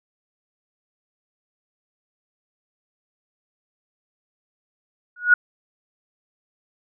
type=tone with exponential growth; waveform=sine; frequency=1454 Hz; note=F#6; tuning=31 cents flat; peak=-6 dBFS; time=5.16-5.34 s; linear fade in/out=5 ms; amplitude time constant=37 ms; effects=none